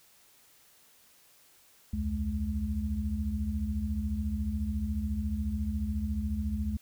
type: tone cluster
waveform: sine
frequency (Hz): 66.9 / 81 / 212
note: C2 / E2 / G#3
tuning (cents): +39 / -30 / +36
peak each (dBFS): -33 / -34 / -33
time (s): 1.93-6.77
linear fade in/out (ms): 5
effects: white hiss -61 dBFS RMS until 6.81 s